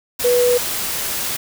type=tone in noise; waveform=sine; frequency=489.6 Hz; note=B4; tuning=15 cents flat; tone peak=-12 dBFS; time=0.24-0.58 s; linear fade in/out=10 ms; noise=white; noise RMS=-23 dBFS; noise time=0.19-1.37 s; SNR=+8 dB; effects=none